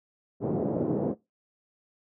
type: band-pass noise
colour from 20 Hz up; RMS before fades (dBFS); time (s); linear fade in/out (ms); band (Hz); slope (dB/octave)
white; -28; 0.4-1.15; 50; 120 to 510; 24
effects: noise-tail reverb RT60 0.2 s tail -19 dB re dry